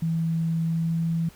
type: tone with pitch glide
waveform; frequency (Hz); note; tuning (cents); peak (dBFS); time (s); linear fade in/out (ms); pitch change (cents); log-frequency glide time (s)
sine; 163.9 to 165.33; E3 to E3; -10 to +5; -22; 0.02-1.29; 5; +15; 0.63-1.05
effects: pink hiss -52 dBFS RMS until 1.35 s